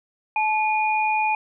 sine tone pair together, 863 / 2443 Hz, A5 / D#7, -34 / -32 cents, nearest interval octave + tritone, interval 1802 cents, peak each -20 / -24 dBFS, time 0.36-1.35 s, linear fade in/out 2 ms, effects none

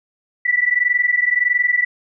sine tone pair together, 1953.9 / 1975.5 Hz, B6 / B6, -19 / 0 cents, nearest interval unison, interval 19 cents, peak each -17 dBFS, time 0.45-1.85 s, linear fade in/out 10 ms, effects none

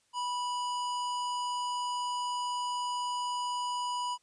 square tone, 982 Hz, B5, 10 cents flat, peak -32 dBFS, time 0.13-4.18 s, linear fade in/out 50 ms, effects white hiss -71 dBFS RMS until 4.22 s + resampled to 22050 Hz

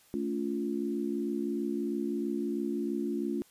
sine chord, A augmented, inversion none, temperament equal with one note detuned, 220 / 283 / 349.2 Hz, A3 / C#4 / E#4, 0 / +36 / 0 cents, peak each -34 dBFS, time 0.14-3.42 s, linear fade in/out 0 ms, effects white hiss -62 dBFS RMS until 3.5 s + resampled to 32000 Hz

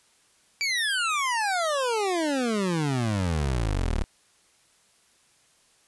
25% pulse exponential sweep, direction down, 2342 to 33.88 Hz, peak -20 dBFS, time 0.61-4.04 s, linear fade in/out 0 ms, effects white hiss -62 dBFS RMS until 5.87 s + resampled to 24000 Hz

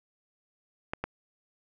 clicks, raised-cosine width 0.5 ms, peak -16 dBFS, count 2, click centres 0.935 / 1.04 s, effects none

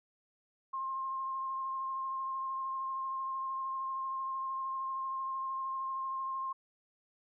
sine tone with vibrato, 1063 Hz, C6, 27 cents sharp, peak -34 dBFS, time 0.73-6.53 s, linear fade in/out 10 ms, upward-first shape sine, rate 13 Hz, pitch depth 14 cents each way, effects none

